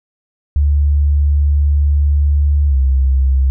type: tone with pitch glide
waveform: sine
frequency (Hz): 72.4 to 66.39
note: D2 to C2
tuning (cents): -24 to +26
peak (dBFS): -9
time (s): 0.56-3.5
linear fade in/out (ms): 0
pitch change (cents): -150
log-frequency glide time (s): 2.68-2.76
effects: none